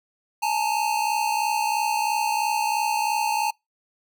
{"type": "tone pair together", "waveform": "square", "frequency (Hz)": [846, 909], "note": ["G#5", "A#5"], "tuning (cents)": [32, -44], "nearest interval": "minor second", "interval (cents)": 124, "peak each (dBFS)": -25, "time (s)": [0.42, 3.51], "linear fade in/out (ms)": 10, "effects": ["noise-tail reverb RT60 0.2 s tail -26 dB re dry"]}